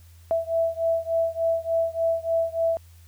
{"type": "beating tone pair", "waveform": "sine", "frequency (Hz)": [659.3, 662.7], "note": ["E5", "E5"], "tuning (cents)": [0, 9], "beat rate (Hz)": 3.4, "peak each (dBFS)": [-24, -25], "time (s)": [0.31, 2.77], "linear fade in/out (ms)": 0, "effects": ["added 84 Hz sine -47 dBFS peak until 3.07 s", "white hiss -59 dBFS RMS until 3.07 s"]}